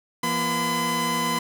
sawtooth tone cluster, 168.7 / 238.3 / 1012 Hz, E3 / A#3 / B5, +40 / +38 / +42 cents, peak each -27 / -25 / -20 dBFS, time 0.23-1.39 s, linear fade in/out 5 ms, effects none

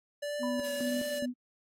square tone with vibrato, 580 Hz, D5, 22 cents flat, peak -34 dBFS, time 0.22-1.26 s, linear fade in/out 10 ms, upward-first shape triangle, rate 1.5 Hz, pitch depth 25 cents each way
sine tone with tremolo, 247.8 Hz, B3, 6 cents sharp, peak -31 dBFS, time 0.39-1.34 s, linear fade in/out 50 ms, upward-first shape square, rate 2.4 Hz, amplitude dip 80%
sine tone with exponential decay, 987.8 Hz, B5, in tune, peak -36 dBFS, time 0.43-0.99 s, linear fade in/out 2 ms, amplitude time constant 120 ms
blue noise, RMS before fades -42 dBFS, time 0.64-1.19 s, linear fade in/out 0 ms
effects low-pass 12000 Hz 12 dB/octave + AAC 48 kbps

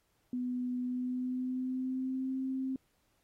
sine tone with pitch glide, 248.8 to 263.3 Hz, B3 to C4, +13 to +11 cents, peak -32 dBFS, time 0.33-2.76 s, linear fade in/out 2 ms, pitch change +98 cents, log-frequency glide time 0.82-2.37 s, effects pink hiss -75 dBFS RMS until 3.23 s + AAC 48 kbps

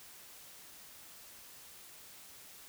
silence, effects white hiss -54 dBFS RMS until 2.68 s

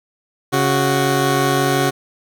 15% pulse tone pair together, 138.59 / 370 Hz, C#3 / F#4, 0 / 0 cents, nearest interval octave + perfect fourth, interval 1700 cents, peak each -11 dBFS, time 0.52-1.91 s, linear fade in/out 20 ms, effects none

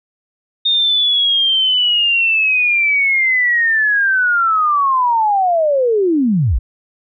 sine linear sweep, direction down, 3678 to 40.6 Hz, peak -11 dBFS, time 0.65-6.59 s, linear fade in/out 10 ms, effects none

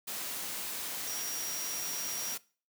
sine tone in noise, 5690 Hz, F8, 31 cents sharp, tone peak -38 dBFS, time 1.07-2.35 s, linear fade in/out 10 ms, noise white, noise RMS -38 dBFS, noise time 0.07-2.38 s, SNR -3 dB, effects noise-tail reverb RT60 0.4 s tail -22 dB re dry + high-pass 150 Hz 12 dB/octave

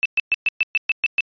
sine tone bursts, 2637 Hz, E7, in tune, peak -14 dBFS, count 9, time 0.03-1.206 s, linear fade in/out 0 ms, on 24 ms, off 120 ms, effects resampled to 11025 Hz

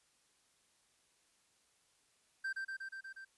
triangle tone with echo, 1568 Hz, G6, in tune, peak -34 dBFS, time 2.44-2.53 s, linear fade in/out 10 ms, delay 120 ms, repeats 6, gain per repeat -2 dB, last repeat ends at 3.25 s, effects white hiss -73 dBFS RMS until 3.37 s + resampled to 24000 Hz

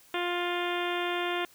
harmonic tone, 351.6 Hz, F4, 12 cents sharp, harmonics 1 / 2 / 3 / 4 / 5 / 6 / 7 / 8 / 9 / 10, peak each -32 / -35 / -37 / -38 / -39 / -40 / -40 / -41 / -42 / -42 dBFS, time 0.14-1.45 s, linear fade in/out 2 ms, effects white hiss -58 dBFS RMS until 1.54 s

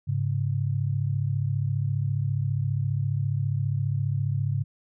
sine tone pair together, 103.83 / 138.6 Hz, G#2 / C#3, 0 / 0 cents, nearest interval perfect fourth, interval 500 cents, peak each -26 dBFS, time 0.07-4.64 s, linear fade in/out 20 ms, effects none

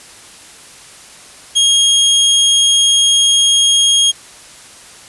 sawtooth tone, 3261 Hz, G#7, 32 cents flat, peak -5 dBFS, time 1.55-4.12 s, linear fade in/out 20 ms, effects white hiss -38 dBFS RMS until 5.08 s + resampled to 24000 Hz

